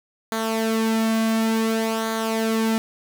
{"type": "tone with flanger", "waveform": "sawtooth", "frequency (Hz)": 223.2, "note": "A3", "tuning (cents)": 25, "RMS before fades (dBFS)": -22, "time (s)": [0.32, 2.78], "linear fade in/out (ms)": 0, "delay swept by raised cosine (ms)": [0.37, 2.17], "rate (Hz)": 0.56, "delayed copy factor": -0.6, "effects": []}